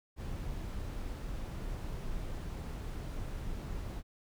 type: noise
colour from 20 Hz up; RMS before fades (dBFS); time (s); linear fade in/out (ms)
brown; -39; 0.16-4.03; 50
effects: none